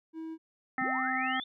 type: tone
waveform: triangle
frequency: 322.3 Hz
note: E4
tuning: 39 cents flat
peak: -35 dBFS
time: 0.13-0.38 s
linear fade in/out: 50 ms
type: harmonic tone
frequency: 259.5 Hz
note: C4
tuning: 14 cents flat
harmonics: 1 / 3 / 5 / 7 / 8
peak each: -36 / -34 / -35 / -33 / -38 dBFS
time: 0.78-1.4 s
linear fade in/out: 2 ms
type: linear sweep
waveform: sine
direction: up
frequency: 135.9 to 3593 Hz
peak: -38 dBFS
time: 0.81-1.44 s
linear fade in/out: 5 ms
effects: none